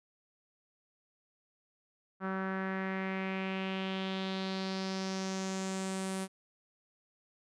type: tone with low-pass filter sweep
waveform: sawtooth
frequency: 190.4 Hz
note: F#3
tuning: 50 cents sharp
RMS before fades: -36 dBFS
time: 2.2-6.28 s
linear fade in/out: 50 ms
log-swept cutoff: 1400 to 9700 Hz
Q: 3.2
effects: none